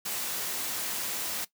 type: high-pass noise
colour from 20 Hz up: white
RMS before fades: -33 dBFS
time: 0.05-1.45 s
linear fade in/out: 10 ms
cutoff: 140 Hz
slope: 12 dB/octave
effects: noise-tail reverb RT60 0.1 s tail -17 dB re dry